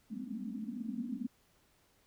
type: band-pass noise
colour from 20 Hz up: pink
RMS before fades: -40 dBFS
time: 0.1-1.27 s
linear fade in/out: 10 ms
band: 200 to 270 Hz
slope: 96 dB/octave
effects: pink hiss -70 dBFS RMS until 2.06 s